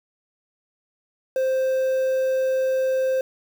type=tone with quantisation; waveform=triangle; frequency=523.3 Hz; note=C5; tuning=in tune; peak=-17 dBFS; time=1.36-3.21 s; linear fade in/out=2 ms; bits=7; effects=none